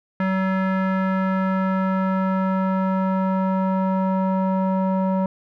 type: tone with low-pass filter sweep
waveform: square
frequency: 189.4 Hz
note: F#3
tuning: 41 cents sharp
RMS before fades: -21 dBFS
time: 0.2-5.26 s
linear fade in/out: 2 ms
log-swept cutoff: 1700 to 860 Hz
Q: 2.3
effects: none